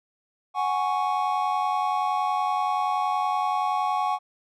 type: chord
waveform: triangle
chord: F# suspended second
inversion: none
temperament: equal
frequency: 740 / 830.6 / 1108.7 Hz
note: F#5 / G#5 / C#6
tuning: 0 / 0 / 0 cents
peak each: -25 dBFS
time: 0.54-4.19 s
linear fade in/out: 50 ms
effects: none